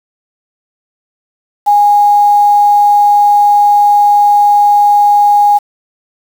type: tone with quantisation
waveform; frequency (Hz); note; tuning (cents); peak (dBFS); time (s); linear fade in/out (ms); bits
sine; 823; G#5; -16; -4; 1.66-5.59; 20; 5
effects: none